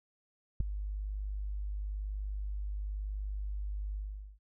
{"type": "tone with ADSR envelope", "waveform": "sine", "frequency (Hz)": 50.5, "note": "G#1", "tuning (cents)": -48, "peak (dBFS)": -20, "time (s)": [0.6, 4.39], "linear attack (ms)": 5, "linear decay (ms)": 4, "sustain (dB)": -14, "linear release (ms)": 430, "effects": []}